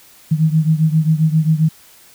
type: beating tone pair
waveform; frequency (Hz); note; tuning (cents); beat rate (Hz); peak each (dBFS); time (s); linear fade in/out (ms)
sine; 155.56 / 163.06; D#3 / E3; 0 / -19; 7.5; -13 / -16; 0.31-1.69; 10
effects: white hiss -46 dBFS RMS until 2.14 s